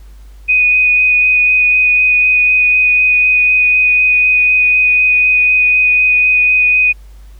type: tone with vibrato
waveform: sine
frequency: 2489 Hz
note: D#7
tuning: in tune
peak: -7 dBFS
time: 0.48-6.93 s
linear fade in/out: 20 ms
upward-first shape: sine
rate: 4 Hz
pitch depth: 11 cents each way
effects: added 50 Hz sine -33 dBFS peak until 7.39 s + pink hiss -51 dBFS RMS until 7.39 s